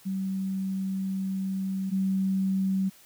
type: tone pair in turn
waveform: sine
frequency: 191.5 / 191.5 Hz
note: G3 / G3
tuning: -40 / -40 cents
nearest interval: unison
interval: 0 cents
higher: neither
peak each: -27 / -23 dBFS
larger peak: second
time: 0.05-1.91 / 1.91-2.9 s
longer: first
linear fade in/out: 20 ms
effects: white hiss -55 dBFS RMS until 3.05 s